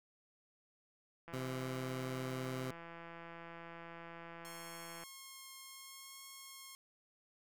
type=click train; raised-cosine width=0.5 ms; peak=-36 dBFS; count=632; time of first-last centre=1.28-5.036 s; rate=168 Hz
type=tone; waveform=15% pulse; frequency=129.6 Hz; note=C3; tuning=16 cents flat; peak=-33 dBFS; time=1.33-2.71 s; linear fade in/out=5 ms
type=tone with vibrato; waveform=5% pulse; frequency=1079 Hz; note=C#6; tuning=47 cents flat; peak=-39 dBFS; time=4.45-6.75 s; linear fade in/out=0 ms; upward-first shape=triangle; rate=0.69 Hz; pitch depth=13 cents each way
effects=none